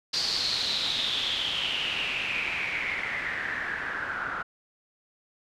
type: noise with low-pass filter sweep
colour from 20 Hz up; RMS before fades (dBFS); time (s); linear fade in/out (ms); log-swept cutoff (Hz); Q
white; -30; 0.13-4.43; 10; 4700 to 1400; 7.1
effects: none